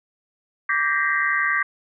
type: tone cluster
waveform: sine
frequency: 1165 / 1581 / 1828 / 1898 / 2048 Hz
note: D6 / G6 / A#6 / A#6 / C7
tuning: -14 / +14 / -34 / +31 / -38 cents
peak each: -25 / -23 / -29 / -24 / -27 dBFS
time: 0.69-1.63 s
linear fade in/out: 5 ms
effects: none